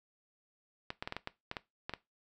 clicks, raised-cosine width 0.3 ms, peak -21 dBFS, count 10, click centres 0.904 / 1.025 / 1.075 / 1.124 / 1.166 / 1.274 / 1.514 / 1.568 / 1.895 / 1.937 s, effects noise-tail reverb RT60 0.2 s tail -18 dB re dry

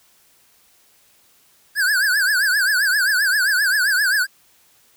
square tone with vibrato, 1587 Hz, G6, 21 cents sharp, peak -16 dBFS, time 1.75-4.27 s, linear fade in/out 50 ms, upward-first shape triangle, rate 7.6 Hz, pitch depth 180 cents each way, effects white hiss -56 dBFS RMS until 4.96 s

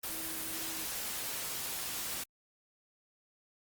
sine tone in noise, 323.3 Hz, E4, 34 cents flat, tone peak -48 dBFS, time 0.09-0.85 s, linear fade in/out 10 ms, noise white, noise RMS -38 dBFS, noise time 0.03-2.24 s, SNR -13 dB, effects Opus 24 kbps

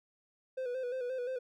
triangle tone with vibrato, 504 Hz, B4, 35 cents sharp, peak -32 dBFS, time 0.57-1.39 s, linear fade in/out 10 ms, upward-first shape square, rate 5.7 Hz, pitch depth 51 cents each way, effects none

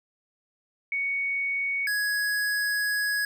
sine / square tone pair in turn, 2229 / 1669.9 Hz, C#7 / G#6, +9 / +9 cents, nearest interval perfect fourth, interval 500 cents, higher first, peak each -25 dBFS, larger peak neither, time 0.92-1.87 / 1.87-3.25 s, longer second, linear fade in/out 2 ms, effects none

